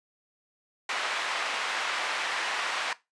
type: band-pass noise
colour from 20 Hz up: white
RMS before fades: -31 dBFS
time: 0.89-2.93 s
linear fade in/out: 2 ms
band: 760 to 2300 Hz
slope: 12 dB/octave
effects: noise-tail reverb RT60 0.2 s tail -17 dB re dry + resampled to 22050 Hz